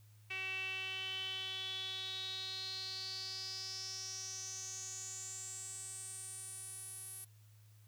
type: tone with band-pass filter sweep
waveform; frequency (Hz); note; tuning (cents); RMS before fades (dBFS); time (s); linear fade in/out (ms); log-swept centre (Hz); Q
sawtooth; 379.5; F#4; +44; -44; 0.3-7.25; 10; 2500 to 11000; 8.6
effects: added 106 Hz sine -59 dBFS peak until 7.87 s + white hiss -71 dBFS RMS until 7.87 s